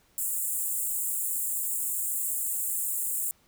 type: high-pass noise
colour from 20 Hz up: pink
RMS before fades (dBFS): -30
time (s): 0.18-3.31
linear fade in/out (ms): 0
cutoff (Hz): 7300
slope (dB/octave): 96
effects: pink hiss -64 dBFS RMS until 3.47 s